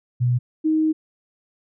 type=tone pair in turn; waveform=sine; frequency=122.9 / 313.7 Hz; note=B2 / D#4; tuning=-8 / +14 cents; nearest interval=octave + major third; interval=1622 cents; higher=second; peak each=-16 dBFS; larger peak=neither; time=0.2-0.39 / 0.64-0.93 s; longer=second; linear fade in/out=20 ms; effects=none